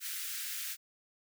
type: high-pass noise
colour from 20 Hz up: white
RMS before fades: -39 dBFS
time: 0-0.77 s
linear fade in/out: 50 ms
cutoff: 1400 Hz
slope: 48 dB/octave
effects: none